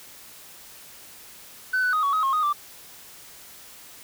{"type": "tone with pitch steps", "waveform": "sine", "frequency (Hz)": [1512, 1491, 1250, 1122, 1266, 1078, 1244, 1174], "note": ["F#6", "F#6", "D#6", "C#6", "D#6", "C#6", "D#6", "D6"], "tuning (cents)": [37, 13, 8, 21, 30, -49, -1, -1], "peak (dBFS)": -18, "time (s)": [1.73, 2.53], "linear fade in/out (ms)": 10, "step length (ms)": 100, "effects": ["tanh soft clip ceiling -18 dBFS", "white hiss -46 dBFS RMS until 4.03 s"]}